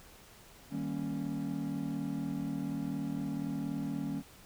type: chord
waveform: triangle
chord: Eb dominant seventh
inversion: none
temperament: equal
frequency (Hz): 155.56 / 196 / 233.1 / 277.2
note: Eb3 / G3 / Bb3 / Db4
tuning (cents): 0 / 0 / 0 / 0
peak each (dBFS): -38 / -38 / -38 / -35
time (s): 0.7-4.23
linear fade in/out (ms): 50
effects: pink hiss -56 dBFS RMS until 4.45 s